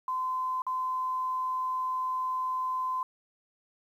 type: tone with dropouts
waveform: sine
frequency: 1027 Hz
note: C6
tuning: 33 cents flat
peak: -28 dBFS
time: 0.08-3.03 s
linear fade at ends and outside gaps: 2 ms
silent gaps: 0.62-0.666 s
effects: 10-bit